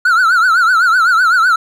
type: tone with vibrato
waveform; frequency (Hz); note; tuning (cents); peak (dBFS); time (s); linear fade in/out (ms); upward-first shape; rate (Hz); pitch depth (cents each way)
triangle; 1406; F6; +11; -6; 0.05-1.56; 5; triangle; 7.9; 160
effects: none